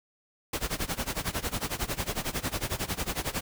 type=noise with tremolo; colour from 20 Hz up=pink; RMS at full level=-29 dBFS; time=0.53-3.41 s; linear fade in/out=5 ms; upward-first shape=sine; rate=11 Hz; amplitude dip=90%; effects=none